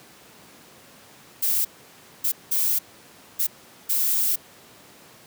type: noise bursts at uneven times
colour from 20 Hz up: violet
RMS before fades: -22 dBFS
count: 5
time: 1.42-1.65 / 2.24-2.32 / 2.51-2.79 / 3.39-3.47 / 3.89-4.36 s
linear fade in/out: 10 ms
effects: pink hiss -49 dBFS RMS until 5.26 s + high-pass 150 Hz 12 dB/octave